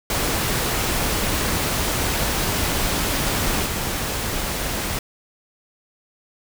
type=noise with level steps; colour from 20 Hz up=pink; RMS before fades=-22 / -25 dBFS; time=0.1-4.99 s; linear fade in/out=2 ms; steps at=3.66 s; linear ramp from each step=2 ms; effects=none